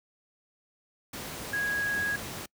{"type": "tone in noise", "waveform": "sine", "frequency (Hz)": 1653, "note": "G#6", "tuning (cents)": -9, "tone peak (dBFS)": -27, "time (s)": [1.53, 2.16], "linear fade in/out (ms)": 5, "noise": "pink", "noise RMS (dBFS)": -38, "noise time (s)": [1.13, 2.46], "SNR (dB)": 8, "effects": ["noise-tail reverb RT60 0.1 s tail -26 dB re dry", "high-pass 80 Hz 12 dB/octave"]}